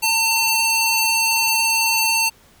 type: tone with high-pass filter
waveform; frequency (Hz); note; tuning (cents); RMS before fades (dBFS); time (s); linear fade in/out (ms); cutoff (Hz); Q
square; 901; A5; +41; -18; 0.02-2.3; 20; 2000; 0.79
effects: pink hiss -52 dBFS RMS until 2.6 s